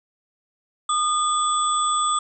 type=tone cluster; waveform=sine; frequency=1227 / 3431 / 8020 Hz; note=D#6 / A7 / B8; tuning=-25 / -44 / +26 cents; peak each=-20 / -28 / -26 dBFS; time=0.89-2.19 s; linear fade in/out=5 ms; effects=none